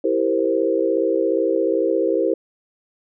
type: chord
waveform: sine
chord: C dominant seventh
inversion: first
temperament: equal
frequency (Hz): 329.6 / 392 / 466.2 / 523.3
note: E4 / G4 / Bb4 / C5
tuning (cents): 0 / 0 / 0 / 0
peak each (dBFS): -22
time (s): 0.04-2.34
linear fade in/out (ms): 5
effects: none